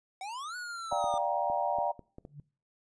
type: exponential two-way sweep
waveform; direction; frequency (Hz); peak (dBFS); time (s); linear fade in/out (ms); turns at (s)
square; up then down; 740 to 1480 to 1197; -38; 0.21-1.18; 2; 0.56
type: chord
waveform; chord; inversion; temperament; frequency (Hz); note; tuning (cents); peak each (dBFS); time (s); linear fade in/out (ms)
sine; G minor seventh; second; just; 588 / 705.6 / 784 / 940.8; D5 / F5 / G5 / Bb5; +2 / +18 / 0 / +16; -33; 0.91-1.92; 10
type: clicks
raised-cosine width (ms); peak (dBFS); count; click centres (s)
2; -32; 8; 0.926 / 1.042 / 1.14 / 1.5 / 1.786 / 1.993 / 2.184 / 2.251
type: tone with exponential growth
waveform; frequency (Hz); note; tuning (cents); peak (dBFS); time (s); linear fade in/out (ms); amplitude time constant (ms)
sine; 145.1; D3; -21; -39; 2.22-2.4; 2; 37
effects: noise-tail reverb RT60 0.4 s tail -21 dB re dry + resampled to 22050 Hz